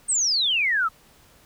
sine exponential sweep, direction down, 8730 to 1244.5 Hz, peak -19 dBFS, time 0.08-0.89 s, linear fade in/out 20 ms, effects pink hiss -55 dBFS RMS until 1.45 s

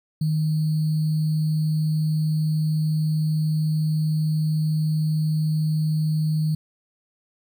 sine tone with sample-and-hold, 155.56 Hz, D#3, in tune, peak -19 dBFS, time 0.21-6.55 s, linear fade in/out 5 ms, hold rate 4410 Hz, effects none

